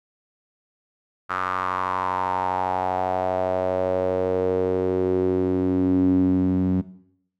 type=tone with band-pass filter sweep; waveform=sawtooth; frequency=92.5 Hz; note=F#2; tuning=in tune; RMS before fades=-22 dBFS; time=1.29-6.82 s; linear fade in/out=20 ms; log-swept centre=1300 to 220 Hz; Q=5.2; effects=noise-tail reverb RT60 0.7 s tail -17 dB re dry